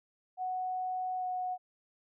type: tone with pitch glide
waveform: sine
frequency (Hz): 740 to 734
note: F#5 to F#5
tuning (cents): 0 to -14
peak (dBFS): -32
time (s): 0.37-1.58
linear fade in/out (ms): 50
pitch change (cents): -14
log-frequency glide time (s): 1.17-1.25
effects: none